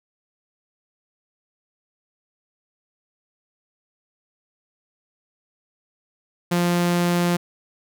sawtooth tone, 174.61 Hz, F3, in tune, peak -14 dBFS, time 6.51-7.37 s, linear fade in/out 10 ms, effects none

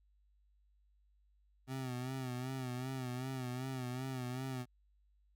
25% pulse tone with vibrato, 128.3 Hz, C3, 34 cents flat, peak -35 dBFS, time 1.67-4.66 s, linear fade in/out 50 ms, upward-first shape sine, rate 2.6 Hz, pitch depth 64 cents each way, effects added 50 Hz sine -68 dBFS peak until 5.35 s

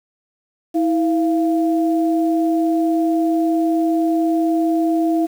sine tone pair together, 324.7 / 688.6 Hz, E4 / F5, -26 / -25 cents, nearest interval octave + minor second, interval 1301 cents, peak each -15 / -22 dBFS, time 0.74-5.27 s, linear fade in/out 20 ms, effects 7-bit

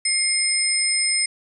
sine tone cluster, 2127 / 5150 / 8680 Hz, C7 / E8 / C#9, +28 / -41 / -37 cents, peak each -24 / -22 / -22 dBFS, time 0.05-1.26 s, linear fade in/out 5 ms, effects none

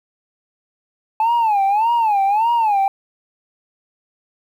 sine tone with vibrato, 860 Hz, A5, 40 cents flat, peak -11 dBFS, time 1.2-2.88 s, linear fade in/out 2 ms, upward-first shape sine, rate 1.7 Hz, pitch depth 170 cents each way, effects tanh soft clip ceiling -12 dBFS + 8-bit

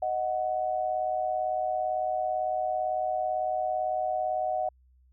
sine tone pair together, 623 / 740.9 Hz, D#5 / F#5, +2 / +2 cents, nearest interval minor third, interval 300 cents, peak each -30 / -28 dBFS, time 0.02-4.69 s, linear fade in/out 5 ms, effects added 63 Hz sine -58 dBFS peak until 5.12 s

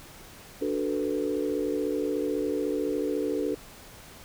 sine chord, B minor seventh, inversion first, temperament equal, 293.7 / 370 / 440 / 493.9 Hz, D4 / F#4 / A4 / B4, 0 / 0 / 0 / 0 cents, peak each -30 / -33 / -30 / -33 dBFS, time 0.61-3.55 s, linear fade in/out 10 ms, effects pink hiss -48 dBFS RMS until 4.24 s

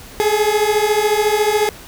30% pulse beating tone pair, 415.3 / 429.3 Hz, G#4 / A4, 0 / -43 cents, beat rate 14 Hz, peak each -14 dBFS, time 0.2-1.69 s, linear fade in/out 0 ms, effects pink hiss -38 dBFS RMS until 1.87 s

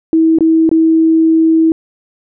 sine tone with dropouts, 323.1 Hz, E4, 35 cents flat, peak -6 dBFS, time 0.13-1.72 s, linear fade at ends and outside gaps 1 ms, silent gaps 0.386-0.407 / 0.692-0.714 s, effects none

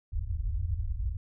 white low-pass noise, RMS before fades -31 dBFS, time 0.12-1.17 s, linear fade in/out 10 ms, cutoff 100 Hz, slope 96 dB/octave, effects none

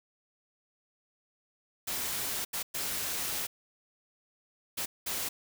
white noise bursts at uneven times, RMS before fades -34 dBFS, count 5, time 1.87-2.45 / 2.53-2.63 / 2.74-3.47 / 4.77-4.86 / 5.06-5.29 s, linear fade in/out 10 ms, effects none

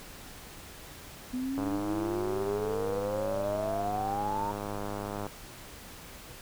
sine exponential sweep, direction up, 248.9 to 932.3 Hz, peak -30 dBFS, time 1.33-4.52 s, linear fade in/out 10 ms
click train, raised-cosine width 1 ms, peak -22 dBFS, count 377, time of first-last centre 1.58-5.266 s, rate 102 Hz
effects pink hiss -47 dBFS RMS until 6.41 s

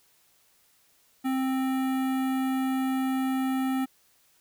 square tone with notch filter, 262.9 Hz, C4, 8 cents sharp, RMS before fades -27 dBFS, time 1.24-3.86 s, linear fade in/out 20 ms, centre 5300 Hz, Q 0.56, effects white hiss -64 dBFS RMS until 4.4 s

